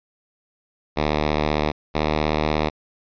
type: tone pair in turn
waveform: 5% pulse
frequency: 75.6 / 76.52 Hz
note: D#2 / D#2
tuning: -49 / -28 cents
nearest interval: unison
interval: 21 cents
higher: second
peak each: -8 dBFS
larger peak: neither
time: 0.96-1.72 / 1.94-2.7 s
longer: neither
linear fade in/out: 20 ms
effects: resampled to 11025 Hz